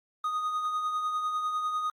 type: tone with tremolo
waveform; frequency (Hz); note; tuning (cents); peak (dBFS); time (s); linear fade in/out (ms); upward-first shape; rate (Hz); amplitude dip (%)
triangle; 1242; D#6; -3; -24; 0.24-1.9; 2; triangle; 10; 45
effects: Opus 32 kbps